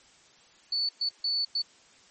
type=tone bursts at uneven times; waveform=sine; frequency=4470 Hz; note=C#8; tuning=14 cents sharp; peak=-25 dBFS; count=4; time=0.72-0.89 / 1.01-1.09 / 1.24-1.45 / 1.55-1.62 s; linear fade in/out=5 ms; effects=white hiss -58 dBFS RMS until 2.1 s + MP3 32 kbps